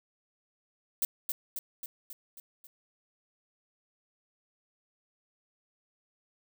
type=noise with echo; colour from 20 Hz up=violet; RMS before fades=-28 dBFS; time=1.02-1.05 s; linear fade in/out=2 ms; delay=270 ms; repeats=6; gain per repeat=-4 dB; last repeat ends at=2.67 s; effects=none